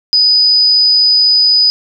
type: tone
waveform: sine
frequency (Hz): 4978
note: D#8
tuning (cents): 0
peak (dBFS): -6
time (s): 0.13-1.7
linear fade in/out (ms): 0
effects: none